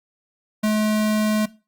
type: tone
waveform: square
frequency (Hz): 214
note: A3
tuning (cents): -48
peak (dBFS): -18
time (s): 0.63-1.46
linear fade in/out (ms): 10
effects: noise-tail reverb RT60 0.3 s tail -19 dB re dry + Opus 48 kbps